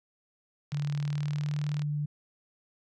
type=click train; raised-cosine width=0.2 ms; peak=-25 dBFS; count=44; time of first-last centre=0.72-1.82 s; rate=39.1 Hz
type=tone with pitch glide; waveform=sine; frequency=145.6 to 147.72 Hz; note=D3 to D3; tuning=-15 to +10 cents; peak=-28 dBFS; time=0.72-2.06 s; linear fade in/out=10 ms; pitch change=+25 cents; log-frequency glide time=0.98-1.68 s
effects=none